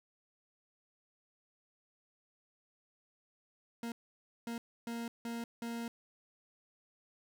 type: tone bursts at uneven times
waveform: 40% pulse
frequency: 233.1 Hz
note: A#3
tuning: in tune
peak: -37 dBFS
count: 5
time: 3.83-3.92 / 4.47-4.58 / 4.87-5.08 / 5.25-5.44 / 5.62-5.88 s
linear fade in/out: 2 ms
effects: none